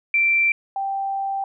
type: tone pair in turn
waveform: sine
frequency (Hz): 2349 / 783.9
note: D7 / G5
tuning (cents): 0 / 0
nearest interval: octave + perfect fifth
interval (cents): 1900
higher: first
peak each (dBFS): -15 / -22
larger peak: first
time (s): 0.14-0.52 / 0.76-1.44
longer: second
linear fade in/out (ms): 2
effects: none